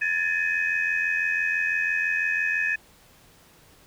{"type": "tone cluster", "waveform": "sine", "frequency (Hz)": [1698, 1784, 2522], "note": ["G#6", "A6", "D#7"], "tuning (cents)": [38, 23, 23], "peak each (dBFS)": -26, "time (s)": [0.01, 2.76], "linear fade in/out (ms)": 10, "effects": ["tanh soft clip ceiling -14 dBFS", "pink hiss -55 dBFS RMS until 3.86 s"]}